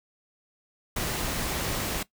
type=noise; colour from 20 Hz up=pink; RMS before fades=-30 dBFS; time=0.96-2.03 s; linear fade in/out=5 ms; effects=noise-tail reverb RT60 0.1 s tail -18 dB re dry